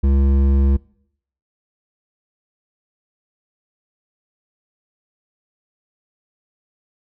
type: tone with hard clipping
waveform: triangle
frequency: 68.4 Hz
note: C#2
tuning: 23 cents flat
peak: -14 dBFS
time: 0.03-0.77 s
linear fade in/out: 10 ms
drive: 14 dB
effects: noise-tail reverb RT60 0.7 s tail -24 dB re dry